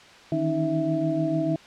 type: tone cluster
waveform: sine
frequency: 154.3 / 161 / 279.2 / 317.6 / 658 Hz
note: D#3 / E3 / C#4 / D#4 / E5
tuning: -14 / -41 / +13 / +36 / -3 cents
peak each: -29 / -33 / -32 / -25 / -28 dBFS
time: 0.32-1.56 s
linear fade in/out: 2 ms
effects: white hiss -48 dBFS RMS until 1.66 s + low-pass 4000 Hz 12 dB/octave